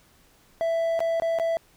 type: tone with dropouts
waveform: triangle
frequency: 662 Hz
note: E5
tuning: 7 cents sharp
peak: -20 dBFS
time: 0.61-1.57 s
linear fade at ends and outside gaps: 0 ms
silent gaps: 0.992-1.004 / 1.199-1.221 / 1.387-1.398 s
effects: pink hiss -59 dBFS RMS until 1.76 s